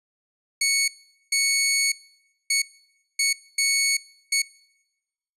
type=tone bursts at uneven times; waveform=15% pulse; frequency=2217 Hz; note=C#7; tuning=in tune; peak=-13 dBFS; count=6; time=0.61-0.88 / 1.32-1.92 / 2.5-2.62 / 3.19-3.33 / 3.58-3.97 / 4.32-4.42 s; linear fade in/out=5 ms; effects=noise-tail reverb RT60 1.0 s tail -24 dB re dry + resampled to 32000 Hz